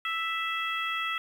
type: harmonic tone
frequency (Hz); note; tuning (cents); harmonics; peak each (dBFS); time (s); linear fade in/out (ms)
659.3; E5; 0; 2 / 3 / 4 / 5; -32 / -34 / -35 / -36; 0.05-1.18; 2
effects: 9-bit